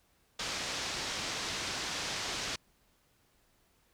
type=low-pass noise; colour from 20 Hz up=white; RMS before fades=-37 dBFS; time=0.39-2.56 s; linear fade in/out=5 ms; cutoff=6100 Hz; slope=24 dB/octave; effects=pink hiss -70 dBFS RMS until 3.93 s